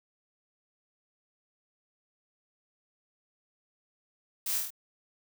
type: noise with echo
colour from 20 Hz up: blue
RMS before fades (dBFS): -33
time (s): 4.46-4.58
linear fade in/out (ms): 5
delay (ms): 25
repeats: 5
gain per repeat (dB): -2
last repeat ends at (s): 4.705
effects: none